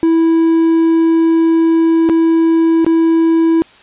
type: tone with dropouts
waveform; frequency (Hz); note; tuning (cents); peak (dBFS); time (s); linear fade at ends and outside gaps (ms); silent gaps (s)
triangle; 328.1; E4; -8; -6; 0.03-3.62; 0; 2.09-2.097 / 2.846-2.865
effects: white hiss -43 dBFS RMS until 3.82 s + resampled to 8000 Hz